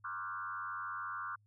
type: tone with frequency modulation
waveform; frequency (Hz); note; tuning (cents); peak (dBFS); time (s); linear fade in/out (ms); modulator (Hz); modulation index
sine; 1277; D#6; +45; -38; 0.04-1.36; 10; 93.1; 2.4
effects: added 104 Hz sine -66 dBFS peak until 1.46 s